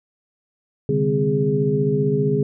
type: tone cluster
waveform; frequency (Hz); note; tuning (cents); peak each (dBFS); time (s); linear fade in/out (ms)
sine; 132.5 / 147.7 / 199.7 / 255.8 / 413.9; C3 / D3 / G3 / C4 / G#4; +22 / +10 / +32 / -39 / -6; -26 / -21 / -26 / -26 / -20; 0.89-2.43; 2
effects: none